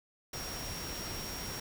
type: tone in noise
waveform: sine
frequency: 5588 Hz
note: F8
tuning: in tune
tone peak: -43 dBFS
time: 0.33-1.6 s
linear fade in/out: 5 ms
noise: pink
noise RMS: -41 dBFS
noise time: 0.33-1.6 s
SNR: -5 dB
effects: none